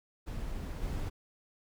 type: noise with level steps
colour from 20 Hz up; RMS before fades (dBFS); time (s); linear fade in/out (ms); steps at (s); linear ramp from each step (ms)
brown; -38 / -35; 0.26-1.1; 20; 0.82; 10
effects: none